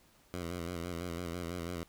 10% pulse tone with vibrato, 86.6 Hz, F2, 14 cents flat, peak -29 dBFS, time 0.34-1.83 s, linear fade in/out 0 ms, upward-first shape square, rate 6 Hz, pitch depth 51 cents each way, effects pink hiss -65 dBFS RMS until 1.88 s

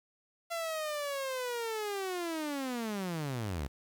sawtooth linear sweep, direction down, 682 to 61.74 Hz, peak -30 dBFS, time 0.5-3.68 s, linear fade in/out 20 ms, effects 10-bit

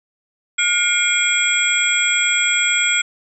sine tone cluster, 1429 / 2151 / 2382 / 3319 / 7680 Hz, F6 / C7 / D7 / G#7 / B8, +39 / +47 / +24 / -2 / -49 cents, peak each -21 dBFS, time 0.58-3.02 s, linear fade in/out 10 ms, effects none

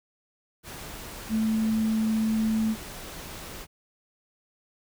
sine tone in noise, 220 Hz, A3, in tune, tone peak -22 dBFS, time 1.29-2.76 s, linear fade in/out 50 ms, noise pink, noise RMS -40 dBFS, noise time 0.63-3.67 s, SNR +15 dB, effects none

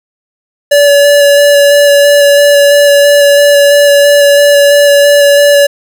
square tone with vibrato, 573 Hz, D5, 43 cents flat, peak -3 dBFS, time 0.71-5.67 s, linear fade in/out 10 ms, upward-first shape square, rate 3 Hz, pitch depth 10 cents each way, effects none

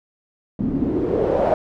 white noise with low-pass filter sweep, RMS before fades -20 dBFS, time 0.59-1.54 s, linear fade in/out 2 ms, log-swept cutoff 220 to 670 Hz, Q 4.1, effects none

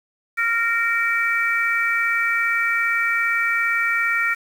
harmonic tone, 462.5 Hz, A#4, 14 cents flat, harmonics 3 / 4 / 5, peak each -22 / -22 / -22 dBFS, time 0.37-4.35 s, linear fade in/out 20 ms, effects 7-bit

